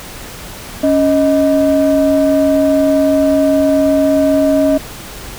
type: tone pair together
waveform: sine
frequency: 278.6 / 625.4 Hz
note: C#4 / D#5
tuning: +9 / +9 cents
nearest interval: octave + major second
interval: 1400 cents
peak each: -10 dBFS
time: 0.83-4.78 s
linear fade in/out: 10 ms
effects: tanh soft clip ceiling -4 dBFS + pink hiss -30 dBFS RMS until 5.38 s